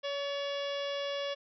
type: harmonic tone with a mistuned harmonic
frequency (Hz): 564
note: C#5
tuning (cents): +30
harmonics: 1 / 2 / 3 / 4 / 5 / 6 / 7 / 8 / 9 / 10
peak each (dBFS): -34 / -44 / -45 / -48 / -44 / -42 / -53 / -56 / -50 / -57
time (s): 0.03-1.35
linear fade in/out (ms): 20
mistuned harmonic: 3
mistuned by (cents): +33
effects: none